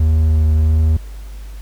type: tone with vibrato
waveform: triangle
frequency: 78.4 Hz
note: D#2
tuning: 14 cents sharp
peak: -8 dBFS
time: 0-0.97 s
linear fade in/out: 5 ms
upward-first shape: sine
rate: 1.5 Hz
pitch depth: 14 cents each way
effects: added 50 Hz sine -28 dBFS peak until 1.61 s + pink hiss -46 dBFS RMS until 1.61 s